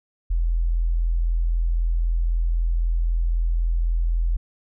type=tone; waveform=sine; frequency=41.93 Hz; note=E1; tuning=30 cents sharp; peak=-18 dBFS; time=0.3-4.37 s; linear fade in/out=10 ms; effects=none